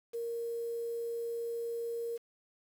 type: tone with quantisation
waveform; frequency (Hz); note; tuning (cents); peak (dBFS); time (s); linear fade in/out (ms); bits
sine; 466.2; A#4; 0; -34; 0.13-2.18; 20; 9
effects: none